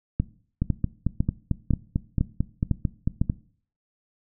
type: two click trains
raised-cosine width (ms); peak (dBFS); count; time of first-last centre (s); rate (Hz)
5; -9 / -10; 7 / 13; 0.2-3.215 / 0.62-3.299; 1.99 / 4.48
effects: noise-tail reverb RT60 0.5 s tail -19 dB re dry